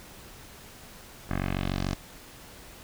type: tone with low-pass filter sweep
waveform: 10% pulse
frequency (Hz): 46.84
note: F#1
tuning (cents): +22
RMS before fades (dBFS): -30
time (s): 1.29-1.95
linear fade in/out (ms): 10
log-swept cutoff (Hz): 1700 to 6300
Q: 1.9
effects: pink hiss -48 dBFS RMS until 2.83 s